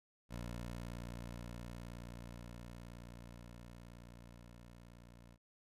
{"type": "tone with level ramp", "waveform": "15% pulse", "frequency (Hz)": 59, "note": "A#1", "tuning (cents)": 22, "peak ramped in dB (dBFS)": [-36, -51], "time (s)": [0.29, 5.38], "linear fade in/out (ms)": 50, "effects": ["resampled to 32000 Hz"]}